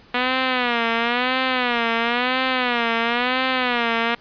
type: tone with vibrato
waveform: 5% pulse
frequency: 244.2 Hz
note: B3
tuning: 19 cents flat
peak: -7 dBFS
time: 0.14-4.15 s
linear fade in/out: 5 ms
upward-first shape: sine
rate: 0.98 Hz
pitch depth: 110 cents each way
effects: pink hiss -50 dBFS RMS until 4.2 s + resampled to 11025 Hz